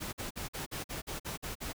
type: noise bursts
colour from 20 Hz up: pink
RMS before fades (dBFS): -39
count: 10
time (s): 0-1.732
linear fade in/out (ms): 20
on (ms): 130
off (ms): 48
effects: none